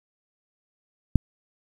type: click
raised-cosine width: 5 ms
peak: -4 dBFS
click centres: 1.157 s
effects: 7-bit